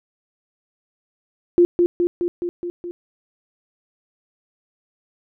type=tone with echo; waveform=sine; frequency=349.4 Hz; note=F4; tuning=1 cent sharp; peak=-9 dBFS; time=1.58-1.65 s; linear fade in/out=0 ms; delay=210 ms; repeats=6; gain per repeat=-3 dB; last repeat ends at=2.91 s; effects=none